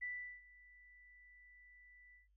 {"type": "tone with ADSR envelope", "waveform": "sine", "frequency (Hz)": 1977, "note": "B6", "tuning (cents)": 1, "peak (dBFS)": -40, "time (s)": [0.01, 2.28], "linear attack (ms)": 20, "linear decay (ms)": 380, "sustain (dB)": -21, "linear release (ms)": 140, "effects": ["noise-tail reverb RT60 0.1 s tail -23 dB re dry", "added 50 Hz sine -70 dBFS peak until 2.36 s"]}